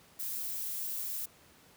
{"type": "noise", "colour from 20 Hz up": "violet", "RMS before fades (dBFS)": -37, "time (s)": [0.19, 1.26], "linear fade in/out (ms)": 10, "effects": ["pink hiss -60 dBFS RMS until 1.76 s", "high-pass 80 Hz 12 dB/octave"]}